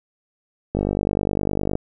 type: click train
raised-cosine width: 2 ms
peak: -8 dBFS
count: 51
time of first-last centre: 0.75-1.754 s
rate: 49.8 Hz
effects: none